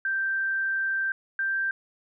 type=tone pair in turn; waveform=sine; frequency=1568 / 1574.4 Hz; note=G6 / G6; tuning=0 / +7 cents; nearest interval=unison; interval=7 cents; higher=second; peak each=-24 / -24 dBFS; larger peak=neither; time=0.05-1.12 / 1.39-1.71 s; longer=first; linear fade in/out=2 ms; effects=none